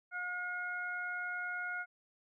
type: harmonic tone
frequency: 718 Hz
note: F5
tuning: 48 cents sharp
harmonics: 1 / 2 / 3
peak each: -46 / -37 / -45 dBFS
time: 0.11-1.86 s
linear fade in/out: 50 ms
effects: none